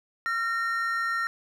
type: tone pair together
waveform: triangle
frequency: 1367 / 1840.9 Hz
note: F6 / A#6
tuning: -37 / -22 cents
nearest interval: perfect fourth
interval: 515 cents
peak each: -26 / -27 dBFS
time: 0.26-1.27 s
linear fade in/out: 0 ms
effects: none